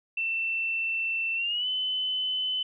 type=tone with pitch glide; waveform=sine; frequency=2681 to 3027 Hz; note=E7 to F#7; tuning=+29 to +39 cents; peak=-26 dBFS; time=0.17-2.63 s; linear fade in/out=5 ms; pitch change=+210 cents; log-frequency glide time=1.35-1.68 s; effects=none